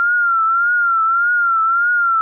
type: tone with vibrato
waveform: sine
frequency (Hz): 1380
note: F6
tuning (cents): -21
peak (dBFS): -12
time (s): 0-2.21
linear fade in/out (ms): 0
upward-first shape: triangle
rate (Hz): 1.7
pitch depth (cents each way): 88
effects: none